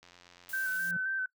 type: click train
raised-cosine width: 0.2 ms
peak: -37 dBFS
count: 66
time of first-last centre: 0.03-0.766 s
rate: 88.3 Hz
type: noise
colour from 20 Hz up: blue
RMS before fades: -45 dBFS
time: 0.49-0.91 s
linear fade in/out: 2 ms
type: tone with vibrato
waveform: sine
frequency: 1539 Hz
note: G6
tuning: 32 cents flat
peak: -30 dBFS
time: 0.53-1.26 s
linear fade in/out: 5 ms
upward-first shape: square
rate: 3.8 Hz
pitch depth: 23 cents each way
type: tone with exponential growth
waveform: triangle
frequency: 174.61 Hz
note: F3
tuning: in tune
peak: -34 dBFS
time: 0.64-0.97 s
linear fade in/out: 5 ms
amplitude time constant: 70 ms
effects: noise-tail reverb RT60 0.1 s tail -20 dB re dry